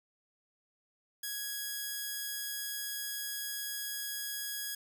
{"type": "tone", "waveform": "5% pulse", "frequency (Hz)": 1661.2, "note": "G#6", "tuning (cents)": 0, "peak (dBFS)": -25, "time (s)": [1.23, 4.75], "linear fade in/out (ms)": 5, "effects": []}